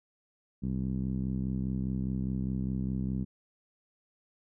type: tone with low-pass filter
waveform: 10% pulse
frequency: 64.9 Hz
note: C2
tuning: 13 cents flat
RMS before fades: -32 dBFS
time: 0.62-3.25 s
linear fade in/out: 20 ms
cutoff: 200 Hz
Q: 2.1
effects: none